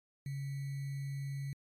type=tone with sample-and-hold; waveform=sine; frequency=138.59 Hz; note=C#3; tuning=in tune; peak=-36 dBFS; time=0.26-1.53 s; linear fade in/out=2 ms; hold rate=2100 Hz; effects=MP3 64 kbps